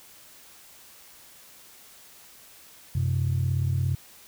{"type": "tone pair together", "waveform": "sine", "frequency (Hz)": [92.8, 130], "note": ["F#2", "C3"], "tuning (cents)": [6, -11], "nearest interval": "tritone", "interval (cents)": 583, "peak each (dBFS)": -24, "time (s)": [2.95, 3.95], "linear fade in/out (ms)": 5, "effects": ["tanh soft clip ceiling -17 dBFS", "white hiss -51 dBFS RMS until 4.27 s"]}